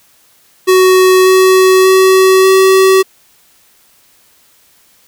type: tone with pitch steps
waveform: square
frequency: 372.4 / 375.2 / 378 / 380.9 Hz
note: F#4 / F#4 / F#4 / G4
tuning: +11 / +24 / +37 / -50 cents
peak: -5 dBFS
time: 0.67-3.03 s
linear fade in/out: 20 ms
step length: 590 ms
effects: white hiss -49 dBFS RMS until 5.07 s